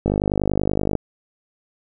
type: click train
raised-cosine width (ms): 2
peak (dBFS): -6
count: 46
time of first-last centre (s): 0.06-0.953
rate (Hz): 50.4
effects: none